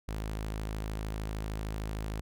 sawtooth tone, 53.2 Hz, G#1, 42 cents sharp, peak -30 dBFS, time 0.08-2.21 s, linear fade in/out 5 ms, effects none

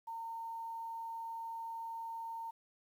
sine tone with quantisation, 913 Hz, A#5, 36 cents flat, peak -40 dBFS, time 0.07-2.51 s, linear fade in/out 10 ms, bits 11, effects none

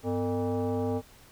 sine tone with frequency modulation, 100 Hz, G2, 35 cents sharp, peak -26 dBFS, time 0.03-1.02 s, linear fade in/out 50 ms, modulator 353 Hz, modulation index 1.6, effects pink hiss -55 dBFS RMS until 1.31 s

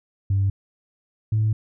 sine tone pair in turn, 98 / 108.45 Hz, G2 / A2, 0 / -25 cents, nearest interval major second, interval 175 cents, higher second, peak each -16 dBFS, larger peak neither, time 0.3-0.5 / 1.32-1.53 s, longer second, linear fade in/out 5 ms, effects tanh soft clip ceiling -14 dBFS

